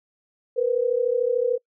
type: tone pair together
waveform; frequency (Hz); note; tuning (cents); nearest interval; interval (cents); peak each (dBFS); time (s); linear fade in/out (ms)
sine; 470 / 503.5; A#4 / B4; +14 / +33; minor second; 119; -22; 0.56-1.58; 20
effects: noise-tail reverb RT60 0.1 s tail -24 dB re dry